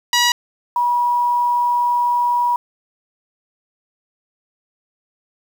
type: tone pair in turn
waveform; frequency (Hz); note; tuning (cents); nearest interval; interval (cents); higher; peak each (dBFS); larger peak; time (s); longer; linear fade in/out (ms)
10% pulse / sine; 966 / 966; B5 / B5; -39 / -39; unison; 0; neither; -4 / -14; first; 0.13-0.32 / 0.76-2.56; second; 2
effects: low-pass 11000 Hz 12 dB/octave + 7-bit